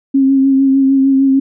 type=tone with vibrato; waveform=sine; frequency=270 Hz; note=C#4; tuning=45 cents flat; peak=-7 dBFS; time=0.14-1.4 s; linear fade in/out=10 ms; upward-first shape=triangle; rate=6.6 Hz; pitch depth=28 cents each way; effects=none